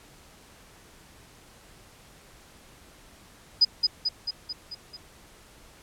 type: tone with echo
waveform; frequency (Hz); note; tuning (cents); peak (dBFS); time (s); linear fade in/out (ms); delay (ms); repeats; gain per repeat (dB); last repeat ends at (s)
sine; 4978; D#8; 0; -14; 3.61-3.65; 10; 220; 6; -4; 4.97
effects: pink hiss -53 dBFS RMS until 5.82 s + low-pass 12000 Hz 12 dB/octave